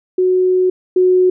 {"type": "tone pair in turn", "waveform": "sine", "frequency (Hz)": [368.4, 367], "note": ["F#4", "F#4"], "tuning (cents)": [-7, -14], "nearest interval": "unison", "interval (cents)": 7, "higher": "first", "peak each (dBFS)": [-10, -8], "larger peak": "second", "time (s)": [[0.18, 0.7], [0.96, 1.3]], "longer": "first", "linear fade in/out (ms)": 5, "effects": []}